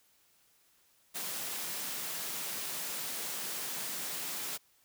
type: high-pass noise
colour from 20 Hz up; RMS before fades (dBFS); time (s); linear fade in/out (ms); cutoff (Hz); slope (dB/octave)
white; -38; 1.14-4.58; 20; 130; 96
effects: white hiss -68 dBFS RMS until 4.84 s